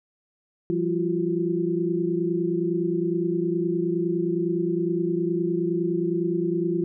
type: tone cluster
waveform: sine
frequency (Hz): 171.2 / 193.5 / 340.5 / 370.2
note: F3 / G3 / F4 / F#4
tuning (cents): -34 / -22 / -44 / +1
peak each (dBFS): -28 / -33 / -24 / -29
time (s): 0.7-6.84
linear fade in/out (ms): 0
effects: none